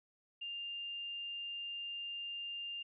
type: tone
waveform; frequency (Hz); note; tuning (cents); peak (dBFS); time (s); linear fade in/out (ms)
sine; 2800; F7; +4; -40; 0.41-2.83; 10
effects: none